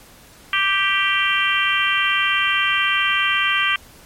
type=harmonic tone; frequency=392 Hz; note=G4; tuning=in tune; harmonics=3 / 4 / 5 / 6 / 7 / 8; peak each=-23 / -23 / -23 / -23 / -23 / -23 dBFS; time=0.53-3.76 s; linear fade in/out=2 ms; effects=pink hiss -46 dBFS RMS until 4.05 s + MP3 64 kbps